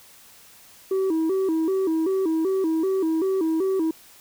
sine tone with vibrato, 350.8 Hz, F4, 8 cents sharp, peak -17 dBFS, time 0.91-3.91 s, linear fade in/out 5 ms, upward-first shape square, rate 2.6 Hz, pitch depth 150 cents each way, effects tanh soft clip ceiling -19 dBFS + white hiss -50 dBFS RMS until 4.2 s

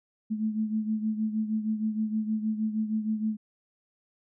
sine beating tone pair, 215.9 / 222.3 Hz, A3 / A3, -33 / +18 cents, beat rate 6.4 Hz, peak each -27 / -33 dBFS, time 0.3-3.37 s, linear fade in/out 20 ms, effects none

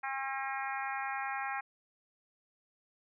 harmonic tone, 269.5 Hz, C#4, 49 cents flat, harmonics 3 / 4 / 5 / 6 / 7 / 8 / 9, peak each -38 / -42 / -43 / -42 / -43 / -46 / -46 dBFS, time 0.03-1.61 s, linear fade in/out 10 ms, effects none

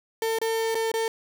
35% pulse tone with dropouts, 449.9 Hz, A4, 39 cents sharp, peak -22 dBFS, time 0.22-1.08 s, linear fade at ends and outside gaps 2 ms, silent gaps 0.387-0.415 / 0.746-0.752 / 0.917-0.939 s, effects none

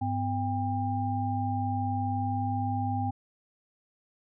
sine tone cluster, 101.3 / 253.3 / 798 Hz, G#2 / B3 / G5, -43 / +44 / +31 cents, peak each -30 / -33 / -31 dBFS, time 0.01-3.11 s, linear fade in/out 10 ms, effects none

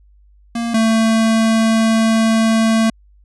square tone pair in turn, 233.1 / 223.6 Hz, A#3 / A3, 0 / +28 cents, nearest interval minor second, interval 72 cents, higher first, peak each -19 / -12 dBFS, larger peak second, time 0.55-0.74 / 0.74-2.9 s, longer second, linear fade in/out 5 ms, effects added 50 Hz sine -46 dBFS peak until 3.24 s + resampled to 24000 Hz

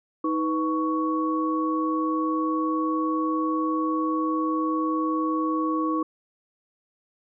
sine tone cluster, 315.3 / 494.9 / 1115 Hz, D#4 / B4 / C#6, +23 / +4 / +10 cents, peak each -24 / -33 / -27 dBFS, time 0.24-6.03 s, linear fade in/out 5 ms, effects none

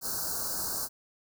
white band-stop noise, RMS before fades -33 dBFS, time 0.01-0.89 s, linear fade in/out 50 ms, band 1600 to 4200 Hz, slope 96 dB/octave, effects none

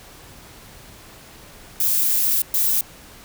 violet noise bursts at uneven times, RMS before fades -19 dBFS, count 2, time 1.8-2.42 / 2.54-2.81 s, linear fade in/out 2 ms, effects pink hiss -44 dBFS RMS until 3.24 s

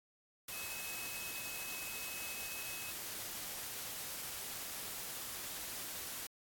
sine tone in noise, 2566 Hz, E7, 47 cents flat, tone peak -47 dBFS, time 0.52-2.91 s, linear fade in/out 5 ms, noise white, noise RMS -44 dBFS, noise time 0.48-6.27 s, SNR -6 dB, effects AAC 64 kbps

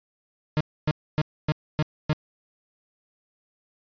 40% pulse tone bursts, 152.7 Hz, D#3, 32 cents flat, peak -19 dBFS, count 6, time 0.57-2.13 s, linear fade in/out 0 ms, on 35 ms, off 270 ms, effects resampled to 11025 Hz

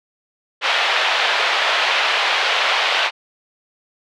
white band-pass noise, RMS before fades -18 dBFS, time 0.61-3.11 s, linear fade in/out 50 ms, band 540 to 3500 Hz, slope 24 dB/octave, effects none

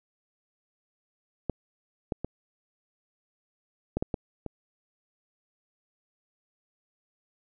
clicks, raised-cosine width 2 ms, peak -14 / -15 / -18 / -14 / -14 / -15 / -21 dBFS, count 7, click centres 1.497 / 2.122 / 2.246 / 3.97 / 4.025 / 4.142 / 4.463 s, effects none

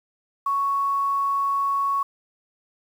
sine tone with quantisation, 1111 Hz, C#6, 4 cents sharp, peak -20 dBFS, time 0.46-2.03 s, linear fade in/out 5 ms, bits 8, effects none

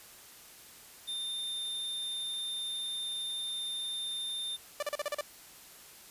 square tone, 3611 Hz, A7, 44 cents sharp, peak -35 dBFS, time 1.07-4.57 s, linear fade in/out 20 ms
sawtooth tone bursts, 587.3 Hz, D5, in tune, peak -27 dBFS, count 7, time 4.8-5.21 s, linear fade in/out 2 ms, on 26 ms, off 38 ms
effects white hiss -53 dBFS RMS until 6.1 s + resampled to 32000 Hz

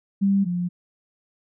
sine tone pair in turn, 197.2 / 176.7 Hz, G3 / F3, +11 / +21 cents, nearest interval major second, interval 190 cents, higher first, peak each -16 / -22 dBFS, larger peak first, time 0.21-0.45 / 0.45-0.69 s, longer neither, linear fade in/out 20 ms, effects none

